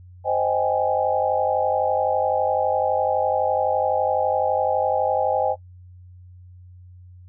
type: chord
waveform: sine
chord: Ab major seventh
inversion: first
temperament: just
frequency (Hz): 519.1 / 623 / 778.7 / 830.6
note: C5 / Eb5 / G5 / Ab5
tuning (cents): -14 / +2 / -12 / 0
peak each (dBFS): -24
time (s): 0.24-5.56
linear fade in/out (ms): 50
effects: noise-tail reverb RT60 0.1 s tail -17 dB re dry + added 90 Hz sine -42 dBFS peak until 7.28 s